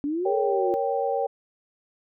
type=exponential two-way sweep; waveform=sine; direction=up then down; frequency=279.1 to 438.1 to 352.1 Hz; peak=-24 dBFS; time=0.04-0.74 s; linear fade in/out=0 ms; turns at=0.36 s
type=chord; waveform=sine; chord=G diminished; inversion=first; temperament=equal; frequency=466.2 / 554.4 / 784 Hz; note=Bb4 / Db5 / G5; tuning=0 / 0 / 0 cents; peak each=-27 dBFS; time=0.25-1.27 s; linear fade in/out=10 ms
effects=none

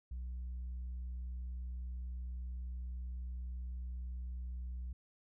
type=tone with tanh clipping; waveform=sine; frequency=61.8 Hz; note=B1; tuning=2 cents sharp; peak=-40 dBFS; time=0.11-4.93 s; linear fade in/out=5 ms; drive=1 dB; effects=none

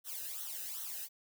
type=noise with flanger; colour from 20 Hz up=blue; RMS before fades=-42 dBFS; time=0.04-1.09 s; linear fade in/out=50 ms; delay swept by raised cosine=0.41 to 0.92 ms; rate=2.6 Hz; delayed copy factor=-0.85; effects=none

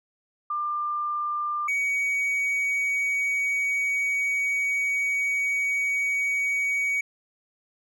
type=tone pair in turn; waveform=sine / triangle; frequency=1194 / 2254 Hz; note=D6 / C#7; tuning=+28 / +28 cents; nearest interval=major seventh; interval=1100 cents; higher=second; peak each=-25 / -21 dBFS; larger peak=second; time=0.5-1.68 / 1.68-7.01 s; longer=second; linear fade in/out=5 ms; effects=none

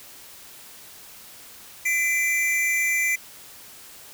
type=tone pair together; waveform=square; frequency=2025 / 2353 Hz; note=B6 / D7; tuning=+43 / +3 cents; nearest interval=minor third; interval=260 cents; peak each=-24 dBFS; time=1.85-3.16 s; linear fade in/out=10 ms; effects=white hiss -45 dBFS RMS until 4.13 s

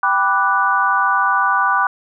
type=chord; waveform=sine; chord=G major seventh; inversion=none; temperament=equal; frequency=784 / 987.8 / 1174.7 / 1480 Hz; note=G5 / B5 / D6 / F#6; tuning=0 / 0 / 0 / 0 cents; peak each=-21 / -19 / -17 / -18 dBFS; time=0.03-1.87 s; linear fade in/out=2 ms; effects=none

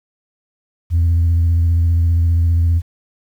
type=tone with vibrato; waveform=sine; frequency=84.2 Hz; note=E2; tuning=37 cents sharp; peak=-9 dBFS; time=0.9-2.82 s; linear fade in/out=50 ms; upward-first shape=sine; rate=15 Hz; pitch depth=29 cents each way; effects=tanh soft clip ceiling -9 dBFS + 8-bit

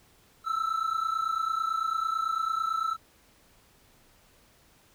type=tone pair together; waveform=triangle; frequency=1305 / 1334 Hz; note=E6 / E6; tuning=-18 / +20 cents; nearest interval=unison; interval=38 cents; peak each=-27 dBFS; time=0.44-2.97 s; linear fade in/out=50 ms; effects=tanh soft clip ceiling -19 dBFS + pink hiss -61 dBFS RMS until 4.94 s

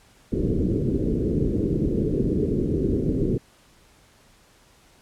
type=low-pass noise; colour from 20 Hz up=white; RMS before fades=-23 dBFS; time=0.32-3.38 s; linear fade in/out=10 ms; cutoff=430 Hz; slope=48 dB/octave; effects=pink hiss -56 dBFS RMS until 5.01 s + low-pass 11000 Hz 12 dB/octave

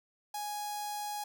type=tone with notch filter; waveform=sawtooth; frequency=830.6 Hz; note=G#5; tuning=in tune; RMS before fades=-38 dBFS; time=0.34-1.24 s; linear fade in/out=5 ms; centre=2000 Hz; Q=0.62; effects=none

